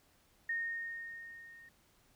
sine tone with level ramp, 1846 Hz, A#6, 17 cents flat, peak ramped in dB -32 to -54 dBFS, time 0.49-1.69 s, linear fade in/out 5 ms, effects pink hiss -69 dBFS RMS until 2.15 s

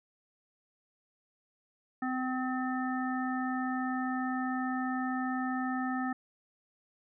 harmonic tone, 256.6 Hz, C4, 34 cents flat, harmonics 1 / 3 / 5 / 7, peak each -32 / -37 / -39 / -40 dBFS, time 2.02-6.13 s, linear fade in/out 5 ms, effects none

